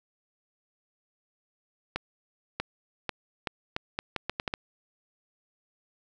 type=accelerating click train; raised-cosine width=0.3 ms; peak=-13 dBFS; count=11; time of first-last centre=1.96-4.539 s; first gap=640 ms; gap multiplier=0.77; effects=none